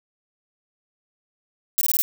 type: noise bursts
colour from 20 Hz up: violet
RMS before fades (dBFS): -20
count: 5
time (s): 1.78-2.02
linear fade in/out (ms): 0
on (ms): 32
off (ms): 20
effects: none